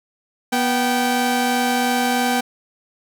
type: tone pair together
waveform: sawtooth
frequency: 244 / 775 Hz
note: B3 / G5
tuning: -21 / -20 cents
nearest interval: octave + minor sixth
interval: 2001 cents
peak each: -16 dBFS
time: 0.52-2.41 s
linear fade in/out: 10 ms
effects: none